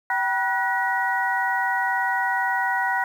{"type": "tone cluster", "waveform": "sine", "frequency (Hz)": [770, 968, 1475, 1912], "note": ["G5", "B5", "F#6", "A#6"], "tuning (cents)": [-31, -35, -6, 43], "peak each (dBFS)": -26, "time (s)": [0.1, 3.04], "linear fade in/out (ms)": 2, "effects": ["8-bit"]}